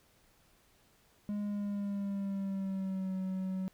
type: tone with pitch glide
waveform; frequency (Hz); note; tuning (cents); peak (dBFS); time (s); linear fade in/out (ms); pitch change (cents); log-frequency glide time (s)
triangle; 206.3 to 188.09; G#3 to F#3; -11 to +29; -31; 1.29-3.68; 0; -160; 1.41-3.15
effects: pink hiss -67 dBFS RMS until 3.73 s

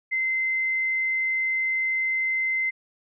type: tone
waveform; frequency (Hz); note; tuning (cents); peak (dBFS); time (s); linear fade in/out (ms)
sine; 2069; C7; -20; -22; 0.11-2.71; 20
effects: none

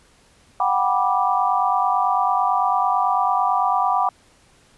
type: chord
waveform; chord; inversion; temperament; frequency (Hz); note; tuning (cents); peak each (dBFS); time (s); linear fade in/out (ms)
sine; G major seventh; third; just; 735 / 784 / 980 / 1176; F#5 / G5 / B5 / D6; -12 / 0 / -14 / +2; -22; 0.6-4.09; 2
effects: pink hiss -55 dBFS RMS until 4.77 s + resampled to 24000 Hz

